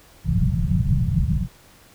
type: low-pass noise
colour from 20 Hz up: white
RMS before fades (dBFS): -20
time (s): 0.24-1.48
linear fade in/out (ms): 50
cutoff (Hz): 190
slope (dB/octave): 96
effects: pink hiss -51 dBFS RMS until 1.94 s